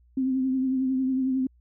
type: tone with vibrato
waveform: sine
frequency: 261.6 Hz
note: C4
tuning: in tune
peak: -22 dBFS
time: 0.17-1.47 s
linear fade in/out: 5 ms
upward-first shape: triangle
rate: 11 Hz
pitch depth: 41 cents each way
effects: added 60 Hz sine -56 dBFS peak until 1.6 s